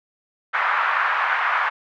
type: band-pass noise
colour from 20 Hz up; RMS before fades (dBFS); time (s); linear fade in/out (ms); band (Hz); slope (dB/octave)
white; -21; 0.53-1.7; 20; 920 to 1700; 24
effects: none